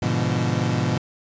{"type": "chord", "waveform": "30% pulse", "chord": "G# diminished seventh", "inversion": "none", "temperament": "equal with one note detuned", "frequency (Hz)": [103.83, 123.47, 146.83, 172.01], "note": ["G#2", "B2", "D3", "F3"], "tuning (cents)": [0, 0, 0, -26], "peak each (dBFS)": [-24, -21, -25, -24], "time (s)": [0.02, 0.98], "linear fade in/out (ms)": 5, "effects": ["resampled to 16000 Hz"]}